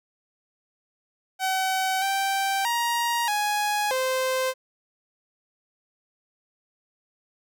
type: tone with pitch steps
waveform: sawtooth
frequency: 758 / 781 / 943 / 833 / 519 Hz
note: F#5 / G5 / A#5 / G#5 / C5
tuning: +42 / -7 / +20 / +5 / -14 cents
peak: -19 dBFS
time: 1.39-4.54 s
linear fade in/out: 50 ms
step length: 630 ms
effects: none